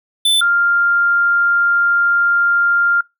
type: tone pair in turn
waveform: square / sine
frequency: 3520 / 1396.9 Hz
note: A7 / F6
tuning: 0 / 0 cents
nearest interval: octave + major third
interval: 1600 cents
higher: first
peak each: -11 dBFS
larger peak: neither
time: 0.25-0.41 / 0.41-3.01 s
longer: second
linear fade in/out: 5 ms
effects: noise-tail reverb RT60 0.2 s tail -24 dB re dry